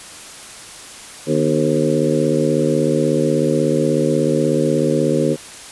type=harmonic tone with a mistuned harmonic; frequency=76.4 Hz; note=D#2; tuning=31 cents flat; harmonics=2 / 3 / 4 / 5 / 6 / 7; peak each=-21 / -21 / -21 / -21 / -21 / -21 dBFS; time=1.26-5.37 s; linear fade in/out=50 ms; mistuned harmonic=3; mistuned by=+79 cents; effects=white hiss -36 dBFS RMS until 5.71 s + resampled to 24000 Hz